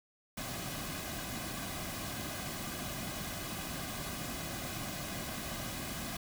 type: noise with comb filter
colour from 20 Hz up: pink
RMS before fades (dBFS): -40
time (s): 0.37-6.17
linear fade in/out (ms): 5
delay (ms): 2.2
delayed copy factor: -0.6
effects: none